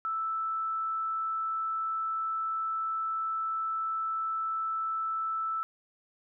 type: tone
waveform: sine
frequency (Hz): 1318.5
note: E6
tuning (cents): 0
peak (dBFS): -29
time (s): 0.05-5.63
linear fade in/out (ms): 0
effects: none